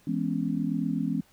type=chord; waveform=sine; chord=C# minor seventh; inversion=first; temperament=just; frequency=166.31 / 207.9 / 249.5 / 277.2 Hz; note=E3 / G#3 / B3 / C#4; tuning=+16 / +2 / +18 / 0 cents; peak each=-31 dBFS; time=0.07-1.21 s; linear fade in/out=5 ms; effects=pink hiss -61 dBFS RMS until 1.32 s